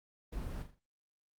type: noise with echo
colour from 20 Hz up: brown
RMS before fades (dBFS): -41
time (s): 0.32-0.63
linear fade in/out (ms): 10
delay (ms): 41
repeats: 4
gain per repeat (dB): -8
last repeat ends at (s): 0.794
effects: Opus 24 kbps